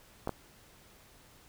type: clicks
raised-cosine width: 1 ms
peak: -19 dBFS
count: 2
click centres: 0.274 / 0.293 s
effects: pink hiss -59 dBFS RMS until 1.48 s